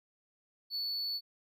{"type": "tone", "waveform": "triangle", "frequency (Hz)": 4446, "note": "C#8", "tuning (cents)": 4, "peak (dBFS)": -32, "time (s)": [0.7, 1.21], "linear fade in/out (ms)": 50, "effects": []}